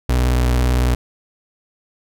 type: tone with vibrato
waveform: 35% pulse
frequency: 61.74 Hz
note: B1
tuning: in tune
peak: -12 dBFS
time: 0.09-0.95 s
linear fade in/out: 5 ms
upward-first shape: sine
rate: 18 Hz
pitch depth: 63 cents each way
effects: none